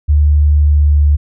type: tone with pitch glide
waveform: sine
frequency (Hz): 74 to 73.28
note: D2 to D2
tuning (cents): +14 to -3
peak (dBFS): -6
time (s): 0.08-1.17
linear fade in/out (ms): 20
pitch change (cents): -17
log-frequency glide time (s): 0.59-1.03
effects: none